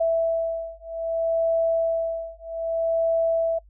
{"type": "beating tone pair", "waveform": "sine", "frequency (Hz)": [659.3, 659.93], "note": ["E5", "E5"], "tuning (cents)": [0, 2], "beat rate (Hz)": 0.63, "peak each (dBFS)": -24, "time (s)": [0, 3.59], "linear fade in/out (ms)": 10, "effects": ["noise-tail reverb RT60 0.1 s tail -26 dB re dry", "added 50 Hz sine -49 dBFS peak until 3.69 s"]}